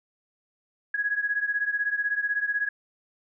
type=beating tone pair; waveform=sine; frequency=1661.2 / 1677.2 Hz; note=G#6 / G#6; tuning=0 / +17 cents; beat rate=16 Hz; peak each=-26 / -29 dBFS; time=0.94-2.69 s; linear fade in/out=5 ms; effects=none